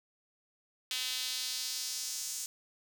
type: tone with high-pass filter sweep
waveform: sawtooth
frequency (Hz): 254.7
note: C4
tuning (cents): -46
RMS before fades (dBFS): -37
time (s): 0.91-2.46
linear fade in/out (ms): 2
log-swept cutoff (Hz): 3300 to 6800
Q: 2
effects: none